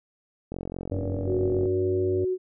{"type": "click train", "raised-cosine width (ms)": 2, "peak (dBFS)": -20, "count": 52, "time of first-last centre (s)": [0.52, 1.656], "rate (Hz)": 44.9}
{"type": "harmonic tone", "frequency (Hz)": 96, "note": "G2", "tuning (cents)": -36, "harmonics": [1, 3, 5, 6], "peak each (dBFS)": [-29, -34, -36, -37], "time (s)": [0.91, 2.25], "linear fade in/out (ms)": 10}
{"type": "tone", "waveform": "sine", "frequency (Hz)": 370, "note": "F#4", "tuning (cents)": 0, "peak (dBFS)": -23, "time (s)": [1.26, 2.38], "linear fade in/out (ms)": 50}
{"effects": []}